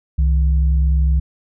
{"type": "tone pair together", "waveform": "sine", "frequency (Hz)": [66.3, 157.42], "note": ["C2", "D#3"], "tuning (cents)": [23, 21], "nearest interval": "octave + minor third", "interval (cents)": 1498, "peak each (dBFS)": [-12, -24], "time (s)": [0.18, 1.2], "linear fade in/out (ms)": 10, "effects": []}